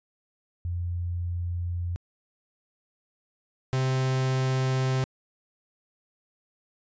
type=tone pair in turn; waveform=sine / 45% pulse; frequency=87.31 / 130.82 Hz; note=F2 / C3; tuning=0 / 0 cents; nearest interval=perfect fifth; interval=700 cents; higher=second; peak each=-27 / -23 dBFS; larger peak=second; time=0.65-1.96 / 3.73-5.04 s; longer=neither; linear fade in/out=0 ms; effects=resampled to 16000 Hz